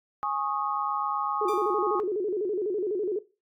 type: chord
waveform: sine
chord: Ab suspended fourth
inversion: none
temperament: equal with one note detuned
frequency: 830.6 / 1096.6 / 1244.5 Hz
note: Ab5 / Db6 / Eb6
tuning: 0 / -19 / 0 cents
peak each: -31 dBFS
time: 0.23-2 s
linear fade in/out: 0 ms
type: tone with vibrato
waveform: sine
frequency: 392 Hz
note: G4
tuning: in tune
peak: -25 dBFS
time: 1.41-3.19 s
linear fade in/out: 5 ms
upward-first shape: square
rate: 12 Hz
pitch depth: 140 cents each way
type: tone with exponential decay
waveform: sawtooth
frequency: 1187 Hz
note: D6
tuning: 18 cents sharp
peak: -32 dBFS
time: 1.48-1.85 s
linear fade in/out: 5 ms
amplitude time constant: 80 ms
effects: noise-tail reverb RT60 0.3 s tail -18 dB re dry + AAC 64 kbps